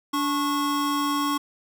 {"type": "tone pair together", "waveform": "square", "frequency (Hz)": [289.6, 1097], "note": ["D4", "C#6"], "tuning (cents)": [-24, -18], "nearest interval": "octave + major seventh", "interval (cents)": 2306, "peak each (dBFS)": -26, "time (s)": [0.13, 1.38], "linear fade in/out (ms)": 10, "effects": []}